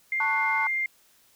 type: tone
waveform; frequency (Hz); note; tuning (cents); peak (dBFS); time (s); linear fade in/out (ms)
sine; 2105; C7; +10; -24; 0.12-0.86; 2
type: chord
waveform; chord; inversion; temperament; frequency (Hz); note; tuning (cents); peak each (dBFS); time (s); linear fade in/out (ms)
sine; F# minor; first; just; 888 / 1110 / 1480; A5 / C#6 / F#6; +16 / +2 / 0; -27 / -31 / -31; 0.2-0.67; 2
effects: tanh soft clip ceiling -12 dBFS + white hiss -61 dBFS RMS until 1.35 s